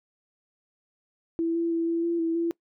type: tone with pitch steps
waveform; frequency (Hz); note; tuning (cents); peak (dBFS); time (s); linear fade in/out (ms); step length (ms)
sine; 331.5 / 335.9 / 332.1 / 334.4 / 339.3 / 329.2 / 336.6; E4 / E4 / E4 / E4 / F4 / E4 / E4; +10 / +33 / +13 / +25 / -50 / -2 / +36; -23; 1.39-2.51; 0; 160
effects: noise-tail reverb RT60 0.1 s tail -23 dB re dry